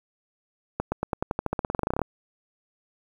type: accelerating click train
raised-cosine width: 1 ms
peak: -11 dBFS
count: 21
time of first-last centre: 0.8-2.017 s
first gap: 120 ms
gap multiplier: 0.92
effects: 8-bit